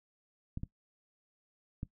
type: clicks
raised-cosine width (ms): 5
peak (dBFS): -25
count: 3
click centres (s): 0.574 / 0.634 / 1.831
effects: noise-tail reverb RT60 0.1 s tail -18 dB re dry